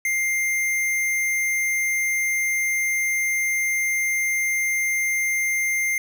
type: tone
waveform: square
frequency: 2100 Hz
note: C7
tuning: 6 cents sharp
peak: -21 dBFS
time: 0.05-5.98 s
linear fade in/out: 2 ms
effects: none